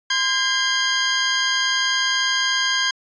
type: tone pair together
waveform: 15% pulse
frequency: 1033.9 / 1611 Hz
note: C6 / G6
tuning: -21 / +47 cents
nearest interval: minor sixth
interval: 768 cents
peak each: -18 / -12 dBFS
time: 0.1-2.91 s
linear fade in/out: 5 ms
effects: resampled to 16000 Hz